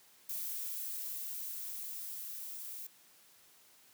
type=noise with level ramp; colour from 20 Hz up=violet; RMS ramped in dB=-39 to -45 dBFS; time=0.29-2.87 s; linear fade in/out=5 ms; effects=white hiss -63 dBFS RMS until 3.93 s + high-pass 100 Hz 12 dB/octave